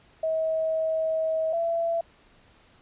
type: tone pair in turn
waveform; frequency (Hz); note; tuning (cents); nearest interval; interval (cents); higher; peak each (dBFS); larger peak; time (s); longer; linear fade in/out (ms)
sine; 640 / 670.7; D#5 / E5; +49 / +30; minor second; 81; second; -23; neither; 0.23-1.53 / 1.53-2.01; first; 5
effects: pink hiss -58 dBFS RMS until 2.81 s + resampled to 8000 Hz